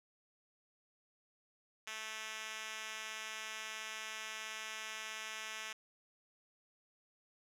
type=tone with band-pass filter; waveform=5% pulse; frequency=218.5 Hz; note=A3; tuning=12 cents flat; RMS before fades=-45 dBFS; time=1.87-5.73 s; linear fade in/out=5 ms; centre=3900 Hz; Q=0.88; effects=none